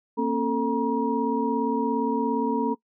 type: tone cluster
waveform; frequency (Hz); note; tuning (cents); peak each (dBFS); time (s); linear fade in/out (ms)
sine; 232.5 / 269.8 / 444.1 / 952; A#3 / C#4 / A4 / A#5; -4 / -47 / +16 / +36; -27; 0.17-2.75; 20
effects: noise-tail reverb RT60 0.1 s tail -21 dB re dry